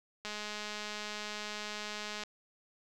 click train, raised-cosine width 0.2 ms, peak -23 dBFS, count 418, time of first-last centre 0.25-2.236 s, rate 210 Hz, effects none

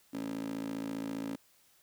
15% pulse tone with high-pass filter, 55 Hz, A1, in tune, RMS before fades -38 dBFS, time 0.13-1.36 s, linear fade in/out 10 ms, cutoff 280 Hz, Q 5.5, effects white hiss -66 dBFS RMS until 1.82 s

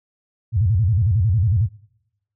sine tone with vibrato, 100 Hz, G2, 35 cents sharp, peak -14 dBFS, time 0.52-1.69 s, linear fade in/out 50 ms, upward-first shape square, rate 11 Hz, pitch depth 220 cents each way, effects noise-tail reverb RT60 0.9 s tail -25 dB re dry

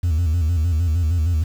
sine tone with vibrato, 82.41 Hz, E2, in tune, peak -13 dBFS, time 0.03-1.44 s, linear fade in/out 10 ms, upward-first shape square, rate 6.5 Hz, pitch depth 100 cents each way, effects tanh soft clip ceiling -15 dBFS + 7-bit

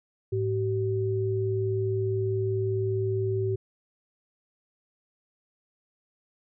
sine tone pair together, 107.29 / 382.6 Hz, A2 / G4, -43 / -42 cents, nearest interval octave + minor seventh, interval 2201 cents, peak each -27 dBFS, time 0.32-3.56 s, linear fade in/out 10 ms, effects none

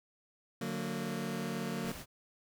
sawtooth chord, D augmented, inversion none, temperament just, 146.83 / 183.54 / 229.4 Hz, D3 / F#3 / A#3, 0 / -14 / -28 cents, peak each -38 / -35 / -34 dBFS, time 0.61-1.92 s, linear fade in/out 5 ms
pink noise, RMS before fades -46 dBFS, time 1.83-2.06 s, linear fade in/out 50 ms
effects none

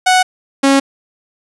sawtooth tone pair in turn, 740 / 274 Hz, F#5 / C#4, 0 / -20 cents, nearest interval octave + perfect fourth, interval 1720 cents, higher first, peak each -4 dBFS, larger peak neither, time 0.06-0.23 / 0.63-0.8 s, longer neither, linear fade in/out 10 ms, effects resampled to 24000 Hz + 7-bit

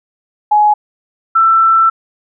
sine tone pair in turn, 840 / 1334.3 Hz, G#5 / E6, +19 / +21 cents, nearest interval minor sixth, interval 802 cents, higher second, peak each -6 dBFS, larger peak neither, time 0.51-0.74 / 1.35-1.9 s, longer second, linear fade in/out 10 ms, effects none

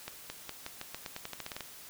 accelerating click train, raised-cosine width 0.2 ms, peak -21 dBFS, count 15, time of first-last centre 0.08-1.607 s, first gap 220 ms, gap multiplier 0.88, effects white hiss -50 dBFS RMS until 1.89 s

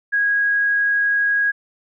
sine tone, 1648 Hz, G#6, 14 cents flat, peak -15 dBFS, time 0.12-1.52 s, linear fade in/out 20 ms, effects none

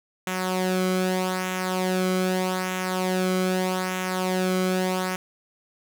sawtooth tone with flanger, 185 Hz, F#3, in tune, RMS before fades -25 dBFS, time 0.27-5.16 s, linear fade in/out 2 ms, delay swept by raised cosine 0.21 to 1.13 ms, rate 0.81 Hz, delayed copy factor -0.6, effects none

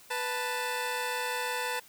15% pulse tone pair together, 493.9 / 882 Hz, B4 / A5, 0 / +4 cents, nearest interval minor seventh, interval 1004 cents, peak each -27 dBFS, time 0.1-1.8 s, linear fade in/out 10 ms, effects white hiss -55 dBFS RMS until 1.88 s

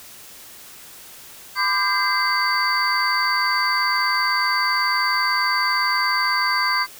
sine tone cluster, 1012 / 1184 / 1579 / 2063 / 4610 Hz, B5 / D6 / G6 / C7 / D8, +42 / +14 / +12 / -25 / -33 cents, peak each -24 dBFS, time 1.55-6.87 s, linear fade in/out 50 ms, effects white hiss -42 dBFS RMS until 6.99 s

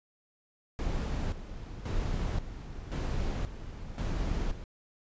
brown noise with tremolo, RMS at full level -31 dBFS, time 0.79-4.64 s, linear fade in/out 0 ms, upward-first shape square, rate 0.94 Hz, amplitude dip 70%, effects resampled to 16000 Hz

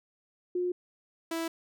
sine / sawtooth tone pair in turn, 358.2 / 329.4 Hz, F4 / E4, +44 / -1 cents, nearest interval minor second, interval 145 cents, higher first, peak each -27 dBFS, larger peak neither, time 0.55-0.72 / 1.31-1.48 s, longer neither, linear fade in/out 5 ms, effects none

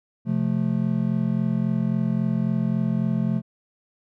triangle chord, F major, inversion second, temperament just, 130.96 / 174.61 / 218.3 Hz, C3 / F3 / A3, +2 / 0 / -13 cents, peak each -24 / -23 / -22 dBFS, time 0.25-3.42 s, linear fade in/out 50 ms, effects none

